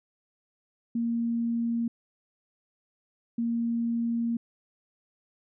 sine tone bursts at uneven times, 233 Hz, A#3, 1 cent flat, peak -25 dBFS, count 2, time 0.95-1.88 / 3.38-4.37 s, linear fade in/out 5 ms, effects none

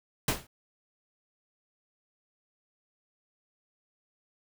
pink noise with exponential decay, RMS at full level -22 dBFS, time 0.28-0.47 s, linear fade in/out 5 ms, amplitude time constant 41 ms, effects none

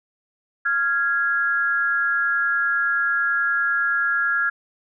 sine tone pair together, 1390 / 1660.5 Hz, F6 / G#6, -9 / -1 cents, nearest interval minor third, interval 308 cents, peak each -21 dBFS, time 0.65-4.5 s, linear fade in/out 10 ms, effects none

